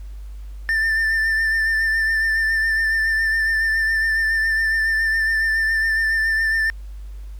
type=tone with vibrato; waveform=triangle; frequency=1784 Hz; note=A6; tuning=23 cents sharp; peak=-15 dBFS; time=0.69-6.7 s; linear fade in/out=0 ms; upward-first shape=triangle; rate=7.2 Hz; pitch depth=31 cents each way; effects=added 50 Hz sine -31 dBFS peak until 7.39 s + pink hiss -56 dBFS RMS until 7.39 s